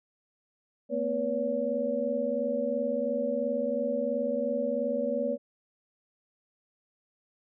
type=tone cluster; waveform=sine; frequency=228.3 / 251.2 / 487.6 / 566 Hz; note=A#3 / B3 / B4 / C#5; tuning=-36 / +30 / -22 / +36 cents; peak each=-35 / -34 / -33 / -29 dBFS; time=0.89-5.38 s; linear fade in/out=50 ms; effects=none